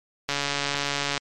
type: click train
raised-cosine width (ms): 0.2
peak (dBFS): -8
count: 127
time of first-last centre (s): 0.29-1.177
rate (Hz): 142
effects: MP3 64 kbps